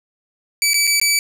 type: tone with dropouts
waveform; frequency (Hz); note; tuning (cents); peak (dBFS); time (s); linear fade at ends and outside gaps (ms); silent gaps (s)
15% pulse; 2300; D7; -37; -7; 0.62-1.19; 1; 0.734-0.742 / 0.87-0.874 / 0.999-1.014
effects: none